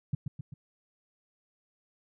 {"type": "tone with echo", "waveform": "sine", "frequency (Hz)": 138.59, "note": "C#3", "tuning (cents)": 0, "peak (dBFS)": -24, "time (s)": [0.13, 0.15], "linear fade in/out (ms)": 5, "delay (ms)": 130, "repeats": 3, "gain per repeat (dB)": -5, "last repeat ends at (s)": 0.54, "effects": []}